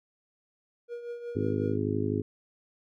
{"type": "tone with tremolo", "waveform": "triangle", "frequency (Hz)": 476.3, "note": "A#4", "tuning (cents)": 37, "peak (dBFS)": -31, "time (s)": [0.88, 1.78], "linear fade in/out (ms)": 50, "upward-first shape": "triangle", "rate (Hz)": 5.5, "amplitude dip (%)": 65}
{"type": "harmonic tone", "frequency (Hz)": 51.91, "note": "G#1", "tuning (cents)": 0, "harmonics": [2, 3, 4, 5, 6, 7, 8], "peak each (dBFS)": [-32, -37, -38, -32, -35, -35, -33], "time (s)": [1.35, 2.22], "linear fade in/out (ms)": 10}
{"effects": []}